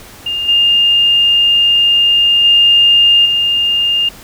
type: tone with level steps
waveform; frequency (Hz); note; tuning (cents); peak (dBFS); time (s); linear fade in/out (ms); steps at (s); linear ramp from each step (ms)
sine; 2815; F7; +13; -15 / -7 / -5 / -10; 0.26-4.09; 5; 0.48 / 2.44 / 3.25; 10
effects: pink hiss -36 dBFS RMS until 4.23 s